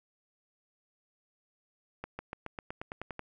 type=accelerating click train; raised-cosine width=0.5 ms; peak=-23 dBFS; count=11; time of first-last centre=2.04-3.193 s; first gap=150 ms; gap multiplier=0.94; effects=none